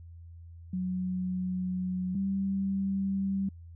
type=tone pair in turn; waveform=sine; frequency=183.6 / 194.52 Hz; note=F#3 / G3; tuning=-13 / -13 cents; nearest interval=minor second; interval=100 cents; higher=second; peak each=-29 / -27 dBFS; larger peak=second; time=0.73-2.15 / 2.15-3.49 s; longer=first; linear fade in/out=5 ms; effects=added 84 Hz sine -45 dBFS peak until 3.75 s